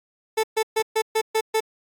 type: tone bursts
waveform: 30% pulse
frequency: 440 Hz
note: A4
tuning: in tune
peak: -16 dBFS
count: 7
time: 0.37-1.605 s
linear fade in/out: 10 ms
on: 65 ms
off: 130 ms
effects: AAC 64 kbps